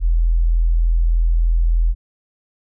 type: tone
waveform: sine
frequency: 41.66 Hz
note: E1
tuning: 19 cents sharp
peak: -12 dBFS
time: 0-1.95 s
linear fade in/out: 50 ms
effects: none